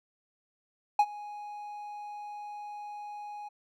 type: tone with ADSR envelope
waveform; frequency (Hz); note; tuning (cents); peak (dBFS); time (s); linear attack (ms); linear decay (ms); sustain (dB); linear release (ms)
triangle; 830.6; G#5; 0; -15; 0.99-3.49; 4; 56; -22; 14
effects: none